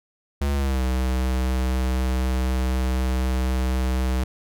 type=tone with pitch glide; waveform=square; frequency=70.6 to 64 Hz; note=C#2 to C2; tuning=+32 to -38 cents; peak=-21 dBFS; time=0.41-4.24 s; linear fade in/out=5 ms; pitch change=-170 cents; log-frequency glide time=0.54-0.82 s; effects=none

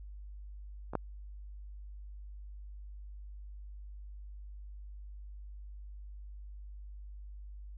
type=clicks; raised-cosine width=1 ms; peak=-26 / -16 dBFS; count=2; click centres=0.935 / 0.953 s; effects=added 50 Hz sine -44 dBFS peak until 7.77 s

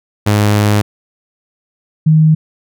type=tone pair in turn; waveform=sawtooth / sine; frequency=104.2 / 156.71 Hz; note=G#2 / D#3; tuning=+6 / +13 cents; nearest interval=perfect fifth; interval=707 cents; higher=second; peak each=-5 dBFS; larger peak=neither; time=0.26-0.82 / 2.06-2.35 s; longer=first; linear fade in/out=10 ms; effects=none

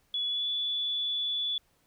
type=tone with pitch glide; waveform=sine; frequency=3403 to 3445 Hz; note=G#7 to A7; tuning=+41 to -37 cents; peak=-28 dBFS; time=0.14-1.58 s; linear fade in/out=2 ms; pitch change=+22 cents; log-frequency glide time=0.26-0.48 s; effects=pink hiss -69 dBFS RMS until 1.86 s

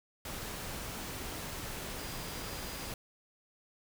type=tone in noise; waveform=sine; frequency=4875 Hz; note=D#8; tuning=36 cents flat; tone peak=-52 dBFS; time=1.98-2.91 s; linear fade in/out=2 ms; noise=pink; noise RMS=-41 dBFS; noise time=0.25-2.94 s; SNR=-14 dB; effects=none

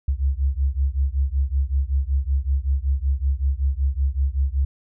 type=beating tone pair; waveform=sine; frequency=65.9 / 71.2 Hz; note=C2 / C#2; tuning=+13 / +47 cents; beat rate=5.3 Hz; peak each=-21 / -22 dBFS; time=0.08-4.65 s; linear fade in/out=5 ms; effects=none

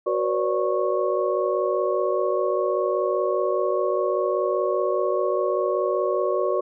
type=tone cluster; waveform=sine; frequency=371.9 / 483.3 / 539 / 584 / 1101 Hz; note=F#4 / B4 / C#5 / D5 / C#6; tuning=+9 / -38 / -49 / -10 / -12 cents; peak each=-25 / -26 / -31 / -25 / -29 dBFS; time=0.06-6.61 s; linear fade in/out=10 ms; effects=none

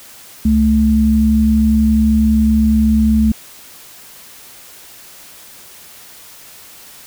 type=tone pair together; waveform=sine; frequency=68.9 / 218.7 Hz; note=C#2 / A3; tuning=-10 / -10 cents; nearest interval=octave + minor sixth; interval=2000 cents; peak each=-15 / -10 dBFS; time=0.45-3.32 s; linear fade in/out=5 ms; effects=white hiss -39 dBFS RMS until 7.06 s

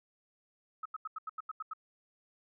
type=tone bursts; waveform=sine; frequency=1282 Hz; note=E6; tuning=49 cents flat; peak=-36 dBFS; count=9; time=0.83-1.735 s; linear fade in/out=5 ms; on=25 ms; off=85 ms; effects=none

